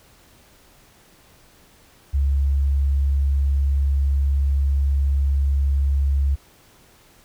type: tone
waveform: sine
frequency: 69.3 Hz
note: C#2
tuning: in tune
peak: -16 dBFS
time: 2.13-6.36 s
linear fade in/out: 20 ms
effects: pink hiss -53 dBFS RMS until 7.24 s